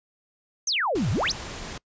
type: exponential two-way sweep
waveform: sine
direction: down then up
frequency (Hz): 6645 to 88.7 to 6645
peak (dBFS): -22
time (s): 0.67-1.32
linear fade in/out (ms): 5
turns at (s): 1.11
type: noise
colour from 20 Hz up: pink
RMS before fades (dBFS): -36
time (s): 0.95-1.78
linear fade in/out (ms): 5
effects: noise-tail reverb RT60 0.1 s tail -25 dB re dry + resampled to 16000 Hz